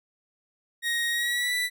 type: tone with pitch glide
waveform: 30% pulse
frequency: 1877 to 1974.9 Hz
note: A#6 to B6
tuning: +11 to -1 cents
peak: -22 dBFS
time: 0.82-1.7 s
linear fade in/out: 50 ms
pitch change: +88 cents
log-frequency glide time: 1.11-1.54 s
effects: none